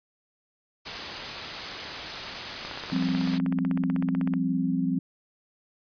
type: noise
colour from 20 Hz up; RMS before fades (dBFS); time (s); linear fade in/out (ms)
white; -33; 0.85-3.39; 20
type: click train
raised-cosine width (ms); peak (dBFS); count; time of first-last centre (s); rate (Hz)
0.5; -21; 28; 2.65-4.338; 16
type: chord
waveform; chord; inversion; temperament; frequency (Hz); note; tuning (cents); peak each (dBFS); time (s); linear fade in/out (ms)
sine; F suspended second; none; equal; 174.61 / 196 / 261.6; F3 / G3 / C4; 0 / 0 / 0; -28 / -30 / -26; 2.92-4.99; 5
effects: resampled to 11025 Hz